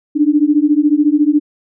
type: beating tone pair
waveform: sine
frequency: 290 / 304 Hz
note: D4 / D#4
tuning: -22 / -40 cents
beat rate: 14 Hz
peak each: -12 dBFS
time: 0.15-1.4 s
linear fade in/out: 20 ms
effects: none